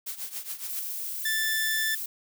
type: noise with tremolo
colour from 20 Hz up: blue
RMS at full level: -33 dBFS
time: 0.06-0.8 s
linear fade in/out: 10 ms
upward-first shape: triangle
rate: 7.2 Hz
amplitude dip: 85%
type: noise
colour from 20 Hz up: violet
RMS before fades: -34 dBFS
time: 0.69-2.06 s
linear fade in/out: 5 ms
type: tone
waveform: sawtooth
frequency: 1760 Hz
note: A6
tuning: in tune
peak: -22 dBFS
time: 1.25-1.95 s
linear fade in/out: 5 ms
effects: none